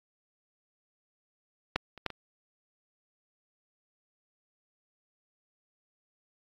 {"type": "clicks", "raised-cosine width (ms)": 0.3, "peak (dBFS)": [-10, -30, -14, -24], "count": 4, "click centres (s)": [1.76, 1.977, 2.063, 2.103], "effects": ["AAC 32 kbps"]}